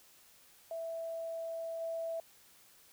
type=tone with level steps; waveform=sine; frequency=659.3 Hz; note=E5; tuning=in tune; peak=-37 / -35 dBFS; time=0.71-2.2 s; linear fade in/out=2 ms; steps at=1.8 s; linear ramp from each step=20 ms; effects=white hiss -62 dBFS RMS until 2.92 s